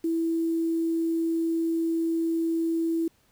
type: tone with quantisation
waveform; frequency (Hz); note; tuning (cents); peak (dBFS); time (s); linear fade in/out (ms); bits
sine; 329.6; E4; 0; -23; 0.04-3.08; 5; 8
effects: pink hiss -65 dBFS RMS until 3.31 s